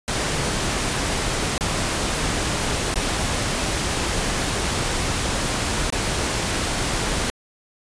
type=noise with dropouts; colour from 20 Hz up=pink; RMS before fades=-23 dBFS; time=0.08-7.3 s; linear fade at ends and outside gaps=0 ms; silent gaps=1.579-1.609 / 2.941-2.958 / 5.902-5.925 s; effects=resampled to 22050 Hz